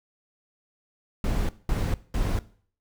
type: noise bursts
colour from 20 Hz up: brown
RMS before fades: -25 dBFS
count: 3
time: 1.24-2.39 s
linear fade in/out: 2 ms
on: 250 ms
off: 200 ms
effects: noise-tail reverb RT60 0.5 s tail -18 dB re dry